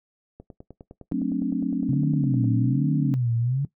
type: click train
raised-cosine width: 2 ms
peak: -28 dBFS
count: 21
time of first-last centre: 0.4-2.443 s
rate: 9.79 Hz
type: chord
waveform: sine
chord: D dominant seventh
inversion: first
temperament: just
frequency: 183.54 / 220.2 / 264.3 / 293.7 Hz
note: F#3 / A3 / C4 / D4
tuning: -14 / +2 / +18 / 0 cents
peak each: -29 / -29 / -26 / -28 dBFS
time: 1.12-3.14 s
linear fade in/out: 0 ms
type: tone with vibrato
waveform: sine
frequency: 132.3 Hz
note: C3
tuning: 20 cents sharp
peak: -21 dBFS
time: 1.89-3.65 s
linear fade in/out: 2 ms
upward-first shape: sine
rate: 1.2 Hz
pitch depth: 230 cents each way
effects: noise-tail reverb RT60 0.1 s tail -17 dB re dry